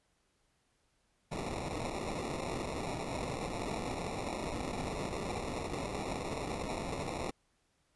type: noise with sample-and-hold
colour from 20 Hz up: violet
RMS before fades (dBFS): -38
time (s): 1.31-7.31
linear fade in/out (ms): 10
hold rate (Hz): 1575
effects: pink hiss -75 dBFS RMS until 7.95 s + resampled to 24000 Hz